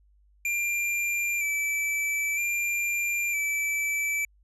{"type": "tone with vibrato", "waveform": "square", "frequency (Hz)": 2349, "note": "D7", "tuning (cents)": 0, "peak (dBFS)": -26, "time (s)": [0.45, 4.25], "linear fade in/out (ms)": 2, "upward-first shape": "square", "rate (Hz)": 0.52, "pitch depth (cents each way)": 26, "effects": ["added 50 Hz sine -58 dBFS peak until 4.43 s", "resampled to 32000 Hz"]}